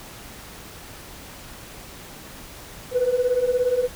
sine beating tone pair, 485 / 502 Hz, B4 / B4, -31 / +28 cents, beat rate 17 Hz, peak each -22 / -19 dBFS, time 2.91-3.89 s, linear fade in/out 50 ms, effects tanh soft clip ceiling -13 dBFS + pink hiss -41 dBFS RMS until 3.95 s

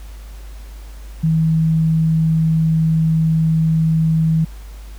sine tone, 160.7 Hz, E3, 44 cents flat, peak -12 dBFS, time 1.23-4.45 s, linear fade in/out 10 ms, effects added 51 Hz sine -31 dBFS peak until 4.98 s + pink hiss -46 dBFS RMS until 4.98 s

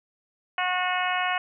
harmonic tone, 364.1 Hz, F#4, 28 cents flat, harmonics 2 / 3 / 4 / 5 / 6 / 7 / 8, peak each -28 / -30 / -31 / -32 / -33 / -33 / -34 dBFS, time 0.58-1.38 s, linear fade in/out 2 ms, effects none

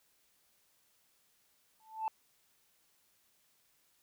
sine tone with exponential growth, 880 Hz, A5, in tune, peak -27 dBFS, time 1.8-2.08 s, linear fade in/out 1 ms, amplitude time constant 59 ms, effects tanh soft clip ceiling -29 dBFS + white hiss -72 dBFS RMS until 4.02 s

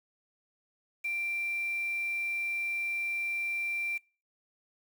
sine tone with quantisation, 2360 Hz, D7, 8 cents sharp, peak -30 dBFS, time 1.04-3.98 s, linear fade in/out 10 ms, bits 8, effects noise-tail reverb RT60 0.4 s tail -26 dB re dry

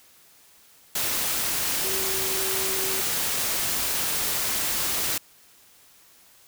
sine tone in noise, 382 Hz, G4, 45 cents flat, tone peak -33 dBFS, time 1.84-3.01 s, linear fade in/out 5 ms, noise white, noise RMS -26 dBFS, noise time 0.95-5.18 s, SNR -10 dB, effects white hiss -55 dBFS RMS until 6.47 s

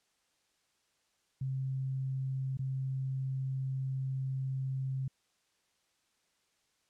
sine tone with dropouts, 132.8 Hz, C3, 26 cents sharp, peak -32 dBFS, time 1.41-5.08 s, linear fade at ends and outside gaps 5 ms, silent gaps 2.572-2.591 s, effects white hiss -75 dBFS RMS until 6.89 s + low-pass 8000 Hz 12 dB/octave

